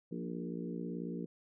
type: harmonic tone with a mistuned harmonic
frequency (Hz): 58.27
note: A#1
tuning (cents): 0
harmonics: 3 / 4 / 5 / 6 / 7 / 8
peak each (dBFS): -41 / -43 / -45 / -47 / -48 / -49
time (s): 0.11-1.26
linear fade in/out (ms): 10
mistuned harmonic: 5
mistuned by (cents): +26
effects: none